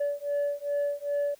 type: beating tone pair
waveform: sine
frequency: 574 / 576.5 Hz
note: D5 / D5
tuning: -40 / -32 cents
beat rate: 2.5 Hz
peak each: -28 dBFS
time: 0-1.35 s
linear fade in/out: 10 ms
effects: tanh soft clip ceiling -23 dBFS + white hiss -60 dBFS RMS until 1.39 s